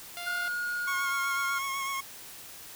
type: tone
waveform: 10% pulse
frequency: 698.5 Hz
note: F5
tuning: in tune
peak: -28 dBFS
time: 0.17-0.48 s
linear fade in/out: 0 ms
type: tone with pitch glide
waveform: triangle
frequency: 1438 to 1399.5 Hz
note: F#6 to F6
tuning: -50 to +3 cents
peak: -28 dBFS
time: 0.26-1.59 s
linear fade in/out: 10 ms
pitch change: -47 cents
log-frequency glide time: 0.97-1.15 s
type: tone with vibrato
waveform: 25% pulse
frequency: 1092 Hz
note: C#6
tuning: 26 cents flat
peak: -27 dBFS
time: 0.87-2.01 s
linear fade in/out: 10 ms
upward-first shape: triangle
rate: 8 Hz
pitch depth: 31 cents each way
effects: white hiss -46 dBFS RMS until 2.75 s